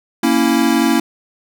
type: chord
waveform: square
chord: A# diminished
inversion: none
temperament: equal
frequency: 233.1 / 277.2 / 329.6 Hz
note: A#3 / C#4 / E4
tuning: 0 / 0 / 0 cents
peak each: -17 dBFS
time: 0.23-1 s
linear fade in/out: 5 ms
effects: none